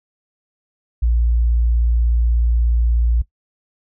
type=tone; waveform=sine; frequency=58.27 Hz; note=A#1; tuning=in tune; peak=-12 dBFS; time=1.02-3.22 s; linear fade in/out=10 ms; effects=noise-tail reverb RT60 0.1 s tail -17 dB re dry + tanh soft clip ceiling -8 dBFS